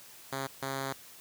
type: tone bursts at uneven times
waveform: 5% pulse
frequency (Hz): 135.5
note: C#3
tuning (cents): -39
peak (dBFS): -22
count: 2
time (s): 0.32-0.47 / 0.62-0.93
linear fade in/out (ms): 5
effects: white hiss -52 dBFS RMS until 1.2 s + high-pass 60 Hz 12 dB/octave